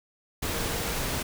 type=tone in noise; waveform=sine; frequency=466.2 Hz; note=A#4; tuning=in tune; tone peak=-40 dBFS; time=0.52-0.93 s; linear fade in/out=10 ms; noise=pink; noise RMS=-30 dBFS; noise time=0.42-1.23 s; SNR=-13 dB; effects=none